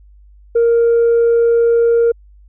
sine tone, 466.3 Hz, A#4, 1 cent sharp, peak -7 dBFS, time 0.55-2.12 s, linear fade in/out 10 ms, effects tanh soft clip ceiling -7 dBFS + added 50 Hz sine -41 dBFS peak until 2.48 s

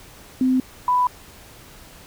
sine tone pair in turn, 257.7 / 992.8 Hz, C4 / B5, -26 / +9 cents, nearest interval octave + major seventh, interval 2335 cents, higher second, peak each -15 dBFS, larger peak neither, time 0.41-0.6 / 0.88-1.07 s, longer neither, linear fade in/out 2 ms, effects pink hiss -45 dBFS RMS until 2.06 s

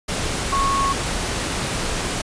sine tone in noise, 1100 Hz, C#6, 14 cents flat, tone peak -18 dBFS, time 0.52-0.93 s, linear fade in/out 10 ms, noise pink, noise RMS -24 dBFS, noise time 0.08-2.22 s, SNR +3 dB, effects resampled to 22050 Hz

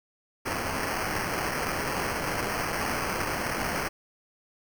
white noise with sample-and-hold, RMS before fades -30 dBFS, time 0.45-3.89 s, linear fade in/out 20 ms, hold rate 3675 Hz, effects none

